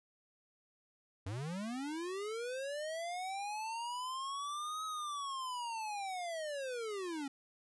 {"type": "linear two-way sweep", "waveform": "square", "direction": "up then down", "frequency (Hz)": [88.7, 1280, 267.4], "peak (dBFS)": -39, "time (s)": [1.26, 7.28], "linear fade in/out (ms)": 5, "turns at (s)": 4.85, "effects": ["resampled to 24000 Hz"]}